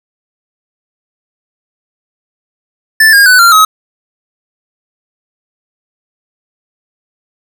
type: tone with pitch steps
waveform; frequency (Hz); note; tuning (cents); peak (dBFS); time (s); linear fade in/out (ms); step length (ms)
square; 1760 / 1623.3 / 1497.2 / 1380.9 / 1273.6; A6 / G#6 / F#6 / F6 / D#6; 0 / -40 / +20 / -20 / +40; -3; 3-3.65; 5; 130
effects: 7-bit